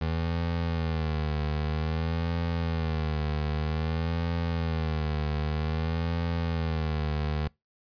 25% pulse tone with vibrato, 79.8 Hz, D#2, 44 cents sharp, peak -23 dBFS, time 0.01-7.48 s, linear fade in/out 5 ms, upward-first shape sine, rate 0.52 Hz, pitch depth 97 cents each way, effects noise-tail reverb RT60 0.2 s tail -24 dB re dry + resampled to 11025 Hz

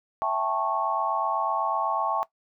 sine chord, A dominant seventh, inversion second, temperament just, 660 / 792 / 880 / 1100 Hz, E5 / G5 / A5 / C#6, +2 / +18 / 0 / -14 cents, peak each -30 / -30 / -29 / -28 dBFS, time 0.22-2.23 s, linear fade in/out 0 ms, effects noise-tail reverb RT60 0.1 s tail -18 dB re dry

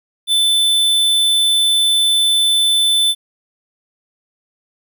square tone, 3520 Hz, A7, in tune, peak -12 dBFS, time 0.27-3.15 s, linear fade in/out 50 ms, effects 9-bit

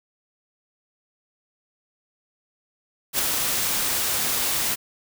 white noise with ADSR envelope, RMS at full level -20 dBFS, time 3.13-4.76 s, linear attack 59 ms, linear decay 3 ms, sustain -4 dB, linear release 27 ms, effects none

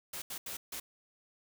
white noise bursts at uneven times, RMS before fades -41 dBFS, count 4, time 0.13-0.22 / 0.3-0.38 / 0.46-0.57 / 0.72-0.8 s, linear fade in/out 5 ms, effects none

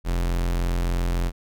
45% pulse tone, 43.45 Hz, F1, 8 cents flat, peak -21 dBFS, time 0.04-1.32 s, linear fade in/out 50 ms, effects none

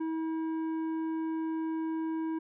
triangle tone with tanh clipping, 321.5 Hz, E4, 43 cents flat, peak -32 dBFS, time 0-2.39 s, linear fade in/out 10 ms, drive 13 dB, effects none

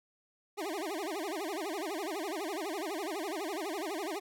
25% pulse tone with vibrato, 356.8 Hz, F4, 37 cents sharp, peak -31 dBFS, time 0.57-4.2 s, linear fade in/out 20 ms, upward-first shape sine, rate 12 Hz, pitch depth 280 cents each way, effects none

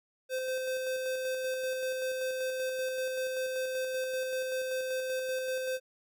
square tone with tremolo, 517 Hz, C5, 21 cents flat, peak -31 dBFS, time 0.29-5.8 s, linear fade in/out 50 ms, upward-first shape square, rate 5.2 Hz, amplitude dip 25%, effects none

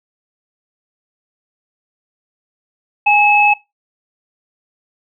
sine tone pair together, 827.1 / 2589 Hz, G#5 / E7, -7 / -32 cents, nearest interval octave + minor sixth, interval 1975 cents, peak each -11 dBFS, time 3.06-3.54 s, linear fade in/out 10 ms, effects noise-tail reverb RT60 0.2 s tail -19 dB re dry

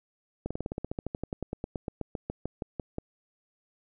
slowing click train, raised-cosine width 2 ms, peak -19 dBFS, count 26, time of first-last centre 0.46-2.984 s, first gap 46 ms, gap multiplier 1.06, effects none

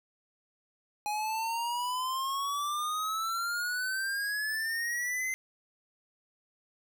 square exponential sweep, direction up, 830.6 to 2075 Hz, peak -31 dBFS, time 1.06-5.34 s, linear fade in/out 0 ms, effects none

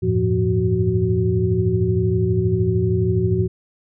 sine tone cluster, 85.9 / 99.8 / 112.5 / 174.5 / 372.5 Hz, F2 / G2 / A2 / F3 / F#4, -28 / +32 / +39 / -1 / +12 cents, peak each -25 / -24 / -20 / -23 / -21 dBFS, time 0.02-3.48 s, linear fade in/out 20 ms, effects none

